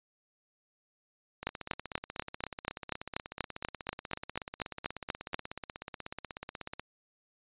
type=two click trains; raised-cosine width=0.3 ms; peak=-14 / -23 dBFS; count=17 / 89; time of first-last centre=1.47-5.344 / 1.43-6.796 s; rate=4.13 / 16.4 Hz; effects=resampled to 8000 Hz